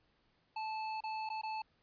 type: tone with dropouts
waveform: square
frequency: 874 Hz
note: A5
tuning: 12 cents flat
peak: -38 dBFS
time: 0.56-1.62 s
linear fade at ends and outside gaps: 5 ms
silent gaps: 1.006-1.037 / 1.291-1.3 / 1.415-1.433 s
effects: pink hiss -74 dBFS RMS until 1.82 s + resampled to 11025 Hz